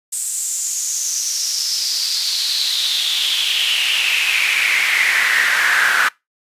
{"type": "noise with high-pass filter sweep", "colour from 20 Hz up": "brown", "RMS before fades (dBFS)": -18, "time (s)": [0.12, 6.09], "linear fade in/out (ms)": 10, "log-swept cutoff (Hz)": [8200, 1500], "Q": 5.5, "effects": ["noise-tail reverb RT60 0.2 s tail -23 dB re dry", "resampled to 32000 Hz"]}